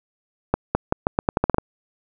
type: accelerating click train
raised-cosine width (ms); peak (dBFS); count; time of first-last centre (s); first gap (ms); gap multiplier
1; -3; 11; 0.54-1.584; 210; 0.83
effects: none